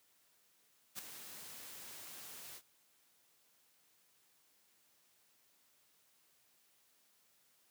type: noise with ADSR envelope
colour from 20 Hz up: white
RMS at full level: -41 dBFS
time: 0.95-2.62 s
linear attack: 38 ms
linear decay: 5 ms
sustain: -10 dB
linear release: 64 ms
effects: white hiss -72 dBFS RMS until 7.7 s + high-pass 100 Hz 12 dB/octave